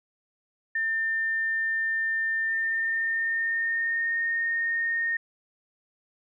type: tone with pitch glide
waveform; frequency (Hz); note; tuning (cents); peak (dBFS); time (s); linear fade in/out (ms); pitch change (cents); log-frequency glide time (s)
sine; 1800 to 1841; A6 to A#6; +39 to -22; -24; 0.75-5.17; 5; +39; 2.4-4.17
effects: none